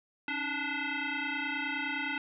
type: tone with frequency modulation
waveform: sine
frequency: 277.2 Hz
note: C#4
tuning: in tune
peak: -31 dBFS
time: 0.28-2.18 s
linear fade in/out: 2 ms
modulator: 584 Hz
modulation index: 4.5
effects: none